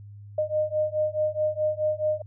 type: beating tone pair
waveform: sine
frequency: 611 / 615.7 Hz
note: D#5 / D#5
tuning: -32 / -18 cents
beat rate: 4.7 Hz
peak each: -26 dBFS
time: 0.38-2.22 s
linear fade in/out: 5 ms
effects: added 102 Hz sine -41 dBFS peak until 2.26 s